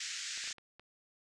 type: band-pass noise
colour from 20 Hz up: white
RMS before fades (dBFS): -41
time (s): 0-0.53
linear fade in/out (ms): 5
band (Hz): 1500 to 7400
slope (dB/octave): 48
type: clicks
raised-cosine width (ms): 0.3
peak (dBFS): -37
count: 6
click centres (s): 0.376 / 0.441 / 0.476 / 0.509 / 0.583 / 0.796
effects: none